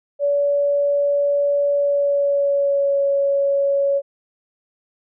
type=tone with pitch glide; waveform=sine; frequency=571 to 558.6 Hz; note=D5 to C#5; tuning=-49 to +13 cents; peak=-15 dBFS; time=0.19-4.02 s; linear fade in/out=50 ms; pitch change=-38 cents; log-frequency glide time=1.73-3.01 s; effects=none